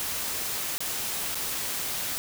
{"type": "noise with dropouts", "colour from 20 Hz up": "white", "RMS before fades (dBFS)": -31, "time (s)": [0, 2.18], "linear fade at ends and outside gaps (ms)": 0, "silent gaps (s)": [[0.78, 0.805], [1.346, 1.354]], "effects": []}